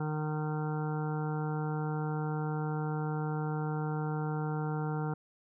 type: harmonic tone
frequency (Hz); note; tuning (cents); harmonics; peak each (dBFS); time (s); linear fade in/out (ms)
153.3; D#3; -25; 1 / 2 / 3 / 5 / 6 / 7 / 8 / 9 / 10; -32 / -41 / -40 / -42 / -45 / -52 / -52 / -45 / -56; 0-5.14; 5
effects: none